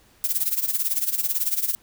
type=noise with tremolo; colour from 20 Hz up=violet; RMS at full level=-21 dBFS; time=0.24-1.75 s; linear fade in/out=0 ms; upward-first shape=sine; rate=18 Hz; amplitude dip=80%; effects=pink hiss -57 dBFS RMS until 1.82 s